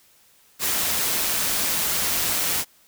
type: noise with amplitude modulation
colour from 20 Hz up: white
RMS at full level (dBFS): -22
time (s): 0.59-2.65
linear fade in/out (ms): 50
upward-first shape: sine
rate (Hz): 170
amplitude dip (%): 30
effects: white hiss -57 dBFS RMS until 2.87 s